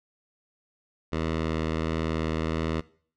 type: tone with vibrato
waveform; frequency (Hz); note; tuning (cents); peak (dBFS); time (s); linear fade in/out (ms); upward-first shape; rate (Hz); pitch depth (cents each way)
10% pulse; 80; D#2; +49; -18; 1.12-2.81; 10; triangle; 1.5; 10
effects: noise-tail reverb RT60 0.5 s tail -20 dB re dry + low-pass 4000 Hz 12 dB/octave